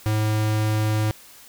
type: tone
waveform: square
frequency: 107.7 Hz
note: A2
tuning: 37 cents flat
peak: -20 dBFS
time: 0.06-1.11 s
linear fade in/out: 0 ms
effects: white hiss -47 dBFS RMS until 1.48 s